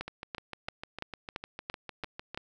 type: two click trains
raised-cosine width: 0.3 ms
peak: -23 / -19 dBFS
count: 16 / 8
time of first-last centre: 0.08-2.346 / 0.01-2.375 s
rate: 6.62 / 2.96 Hz
effects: none